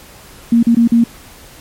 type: tone with dropouts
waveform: sine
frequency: 233.1 Hz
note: A#3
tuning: in tune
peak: -6 dBFS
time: 0.52-1.04 s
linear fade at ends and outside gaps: 5 ms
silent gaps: 0.629-0.668 / 0.749-0.768 / 0.876-0.919 s
effects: pink hiss -39 dBFS RMS until 1.6 s + MP3 64 kbps